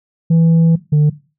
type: tone pair in turn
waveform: sine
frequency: 164.81 / 149.78 Hz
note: E3 / D3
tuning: 0 / +34 cents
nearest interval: major second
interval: 166 cents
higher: first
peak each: -5 dBFS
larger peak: neither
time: 0.3-0.76 / 0.92-1.1 s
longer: first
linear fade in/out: 10 ms
effects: noise-tail reverb RT60 0.3 s tail -17 dB re dry + tanh soft clip ceiling -7 dBFS